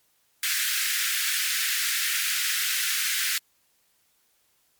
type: high-pass noise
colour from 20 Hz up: pink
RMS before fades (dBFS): -26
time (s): 0.43-3.38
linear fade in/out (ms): 2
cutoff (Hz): 1500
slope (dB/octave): 48
effects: white hiss -67 dBFS RMS until 4.79 s + MP3 96 kbps